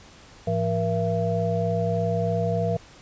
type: tone cluster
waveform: sine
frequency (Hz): 107.7 / 171 / 475.4 / 672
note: A2 / F3 / A#4 / E5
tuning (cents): -37 / -36 / +34 / +33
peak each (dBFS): -27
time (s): 0.47-2.77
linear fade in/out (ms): 5
effects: pink hiss -49 dBFS RMS until 3.01 s + resampled to 16000 Hz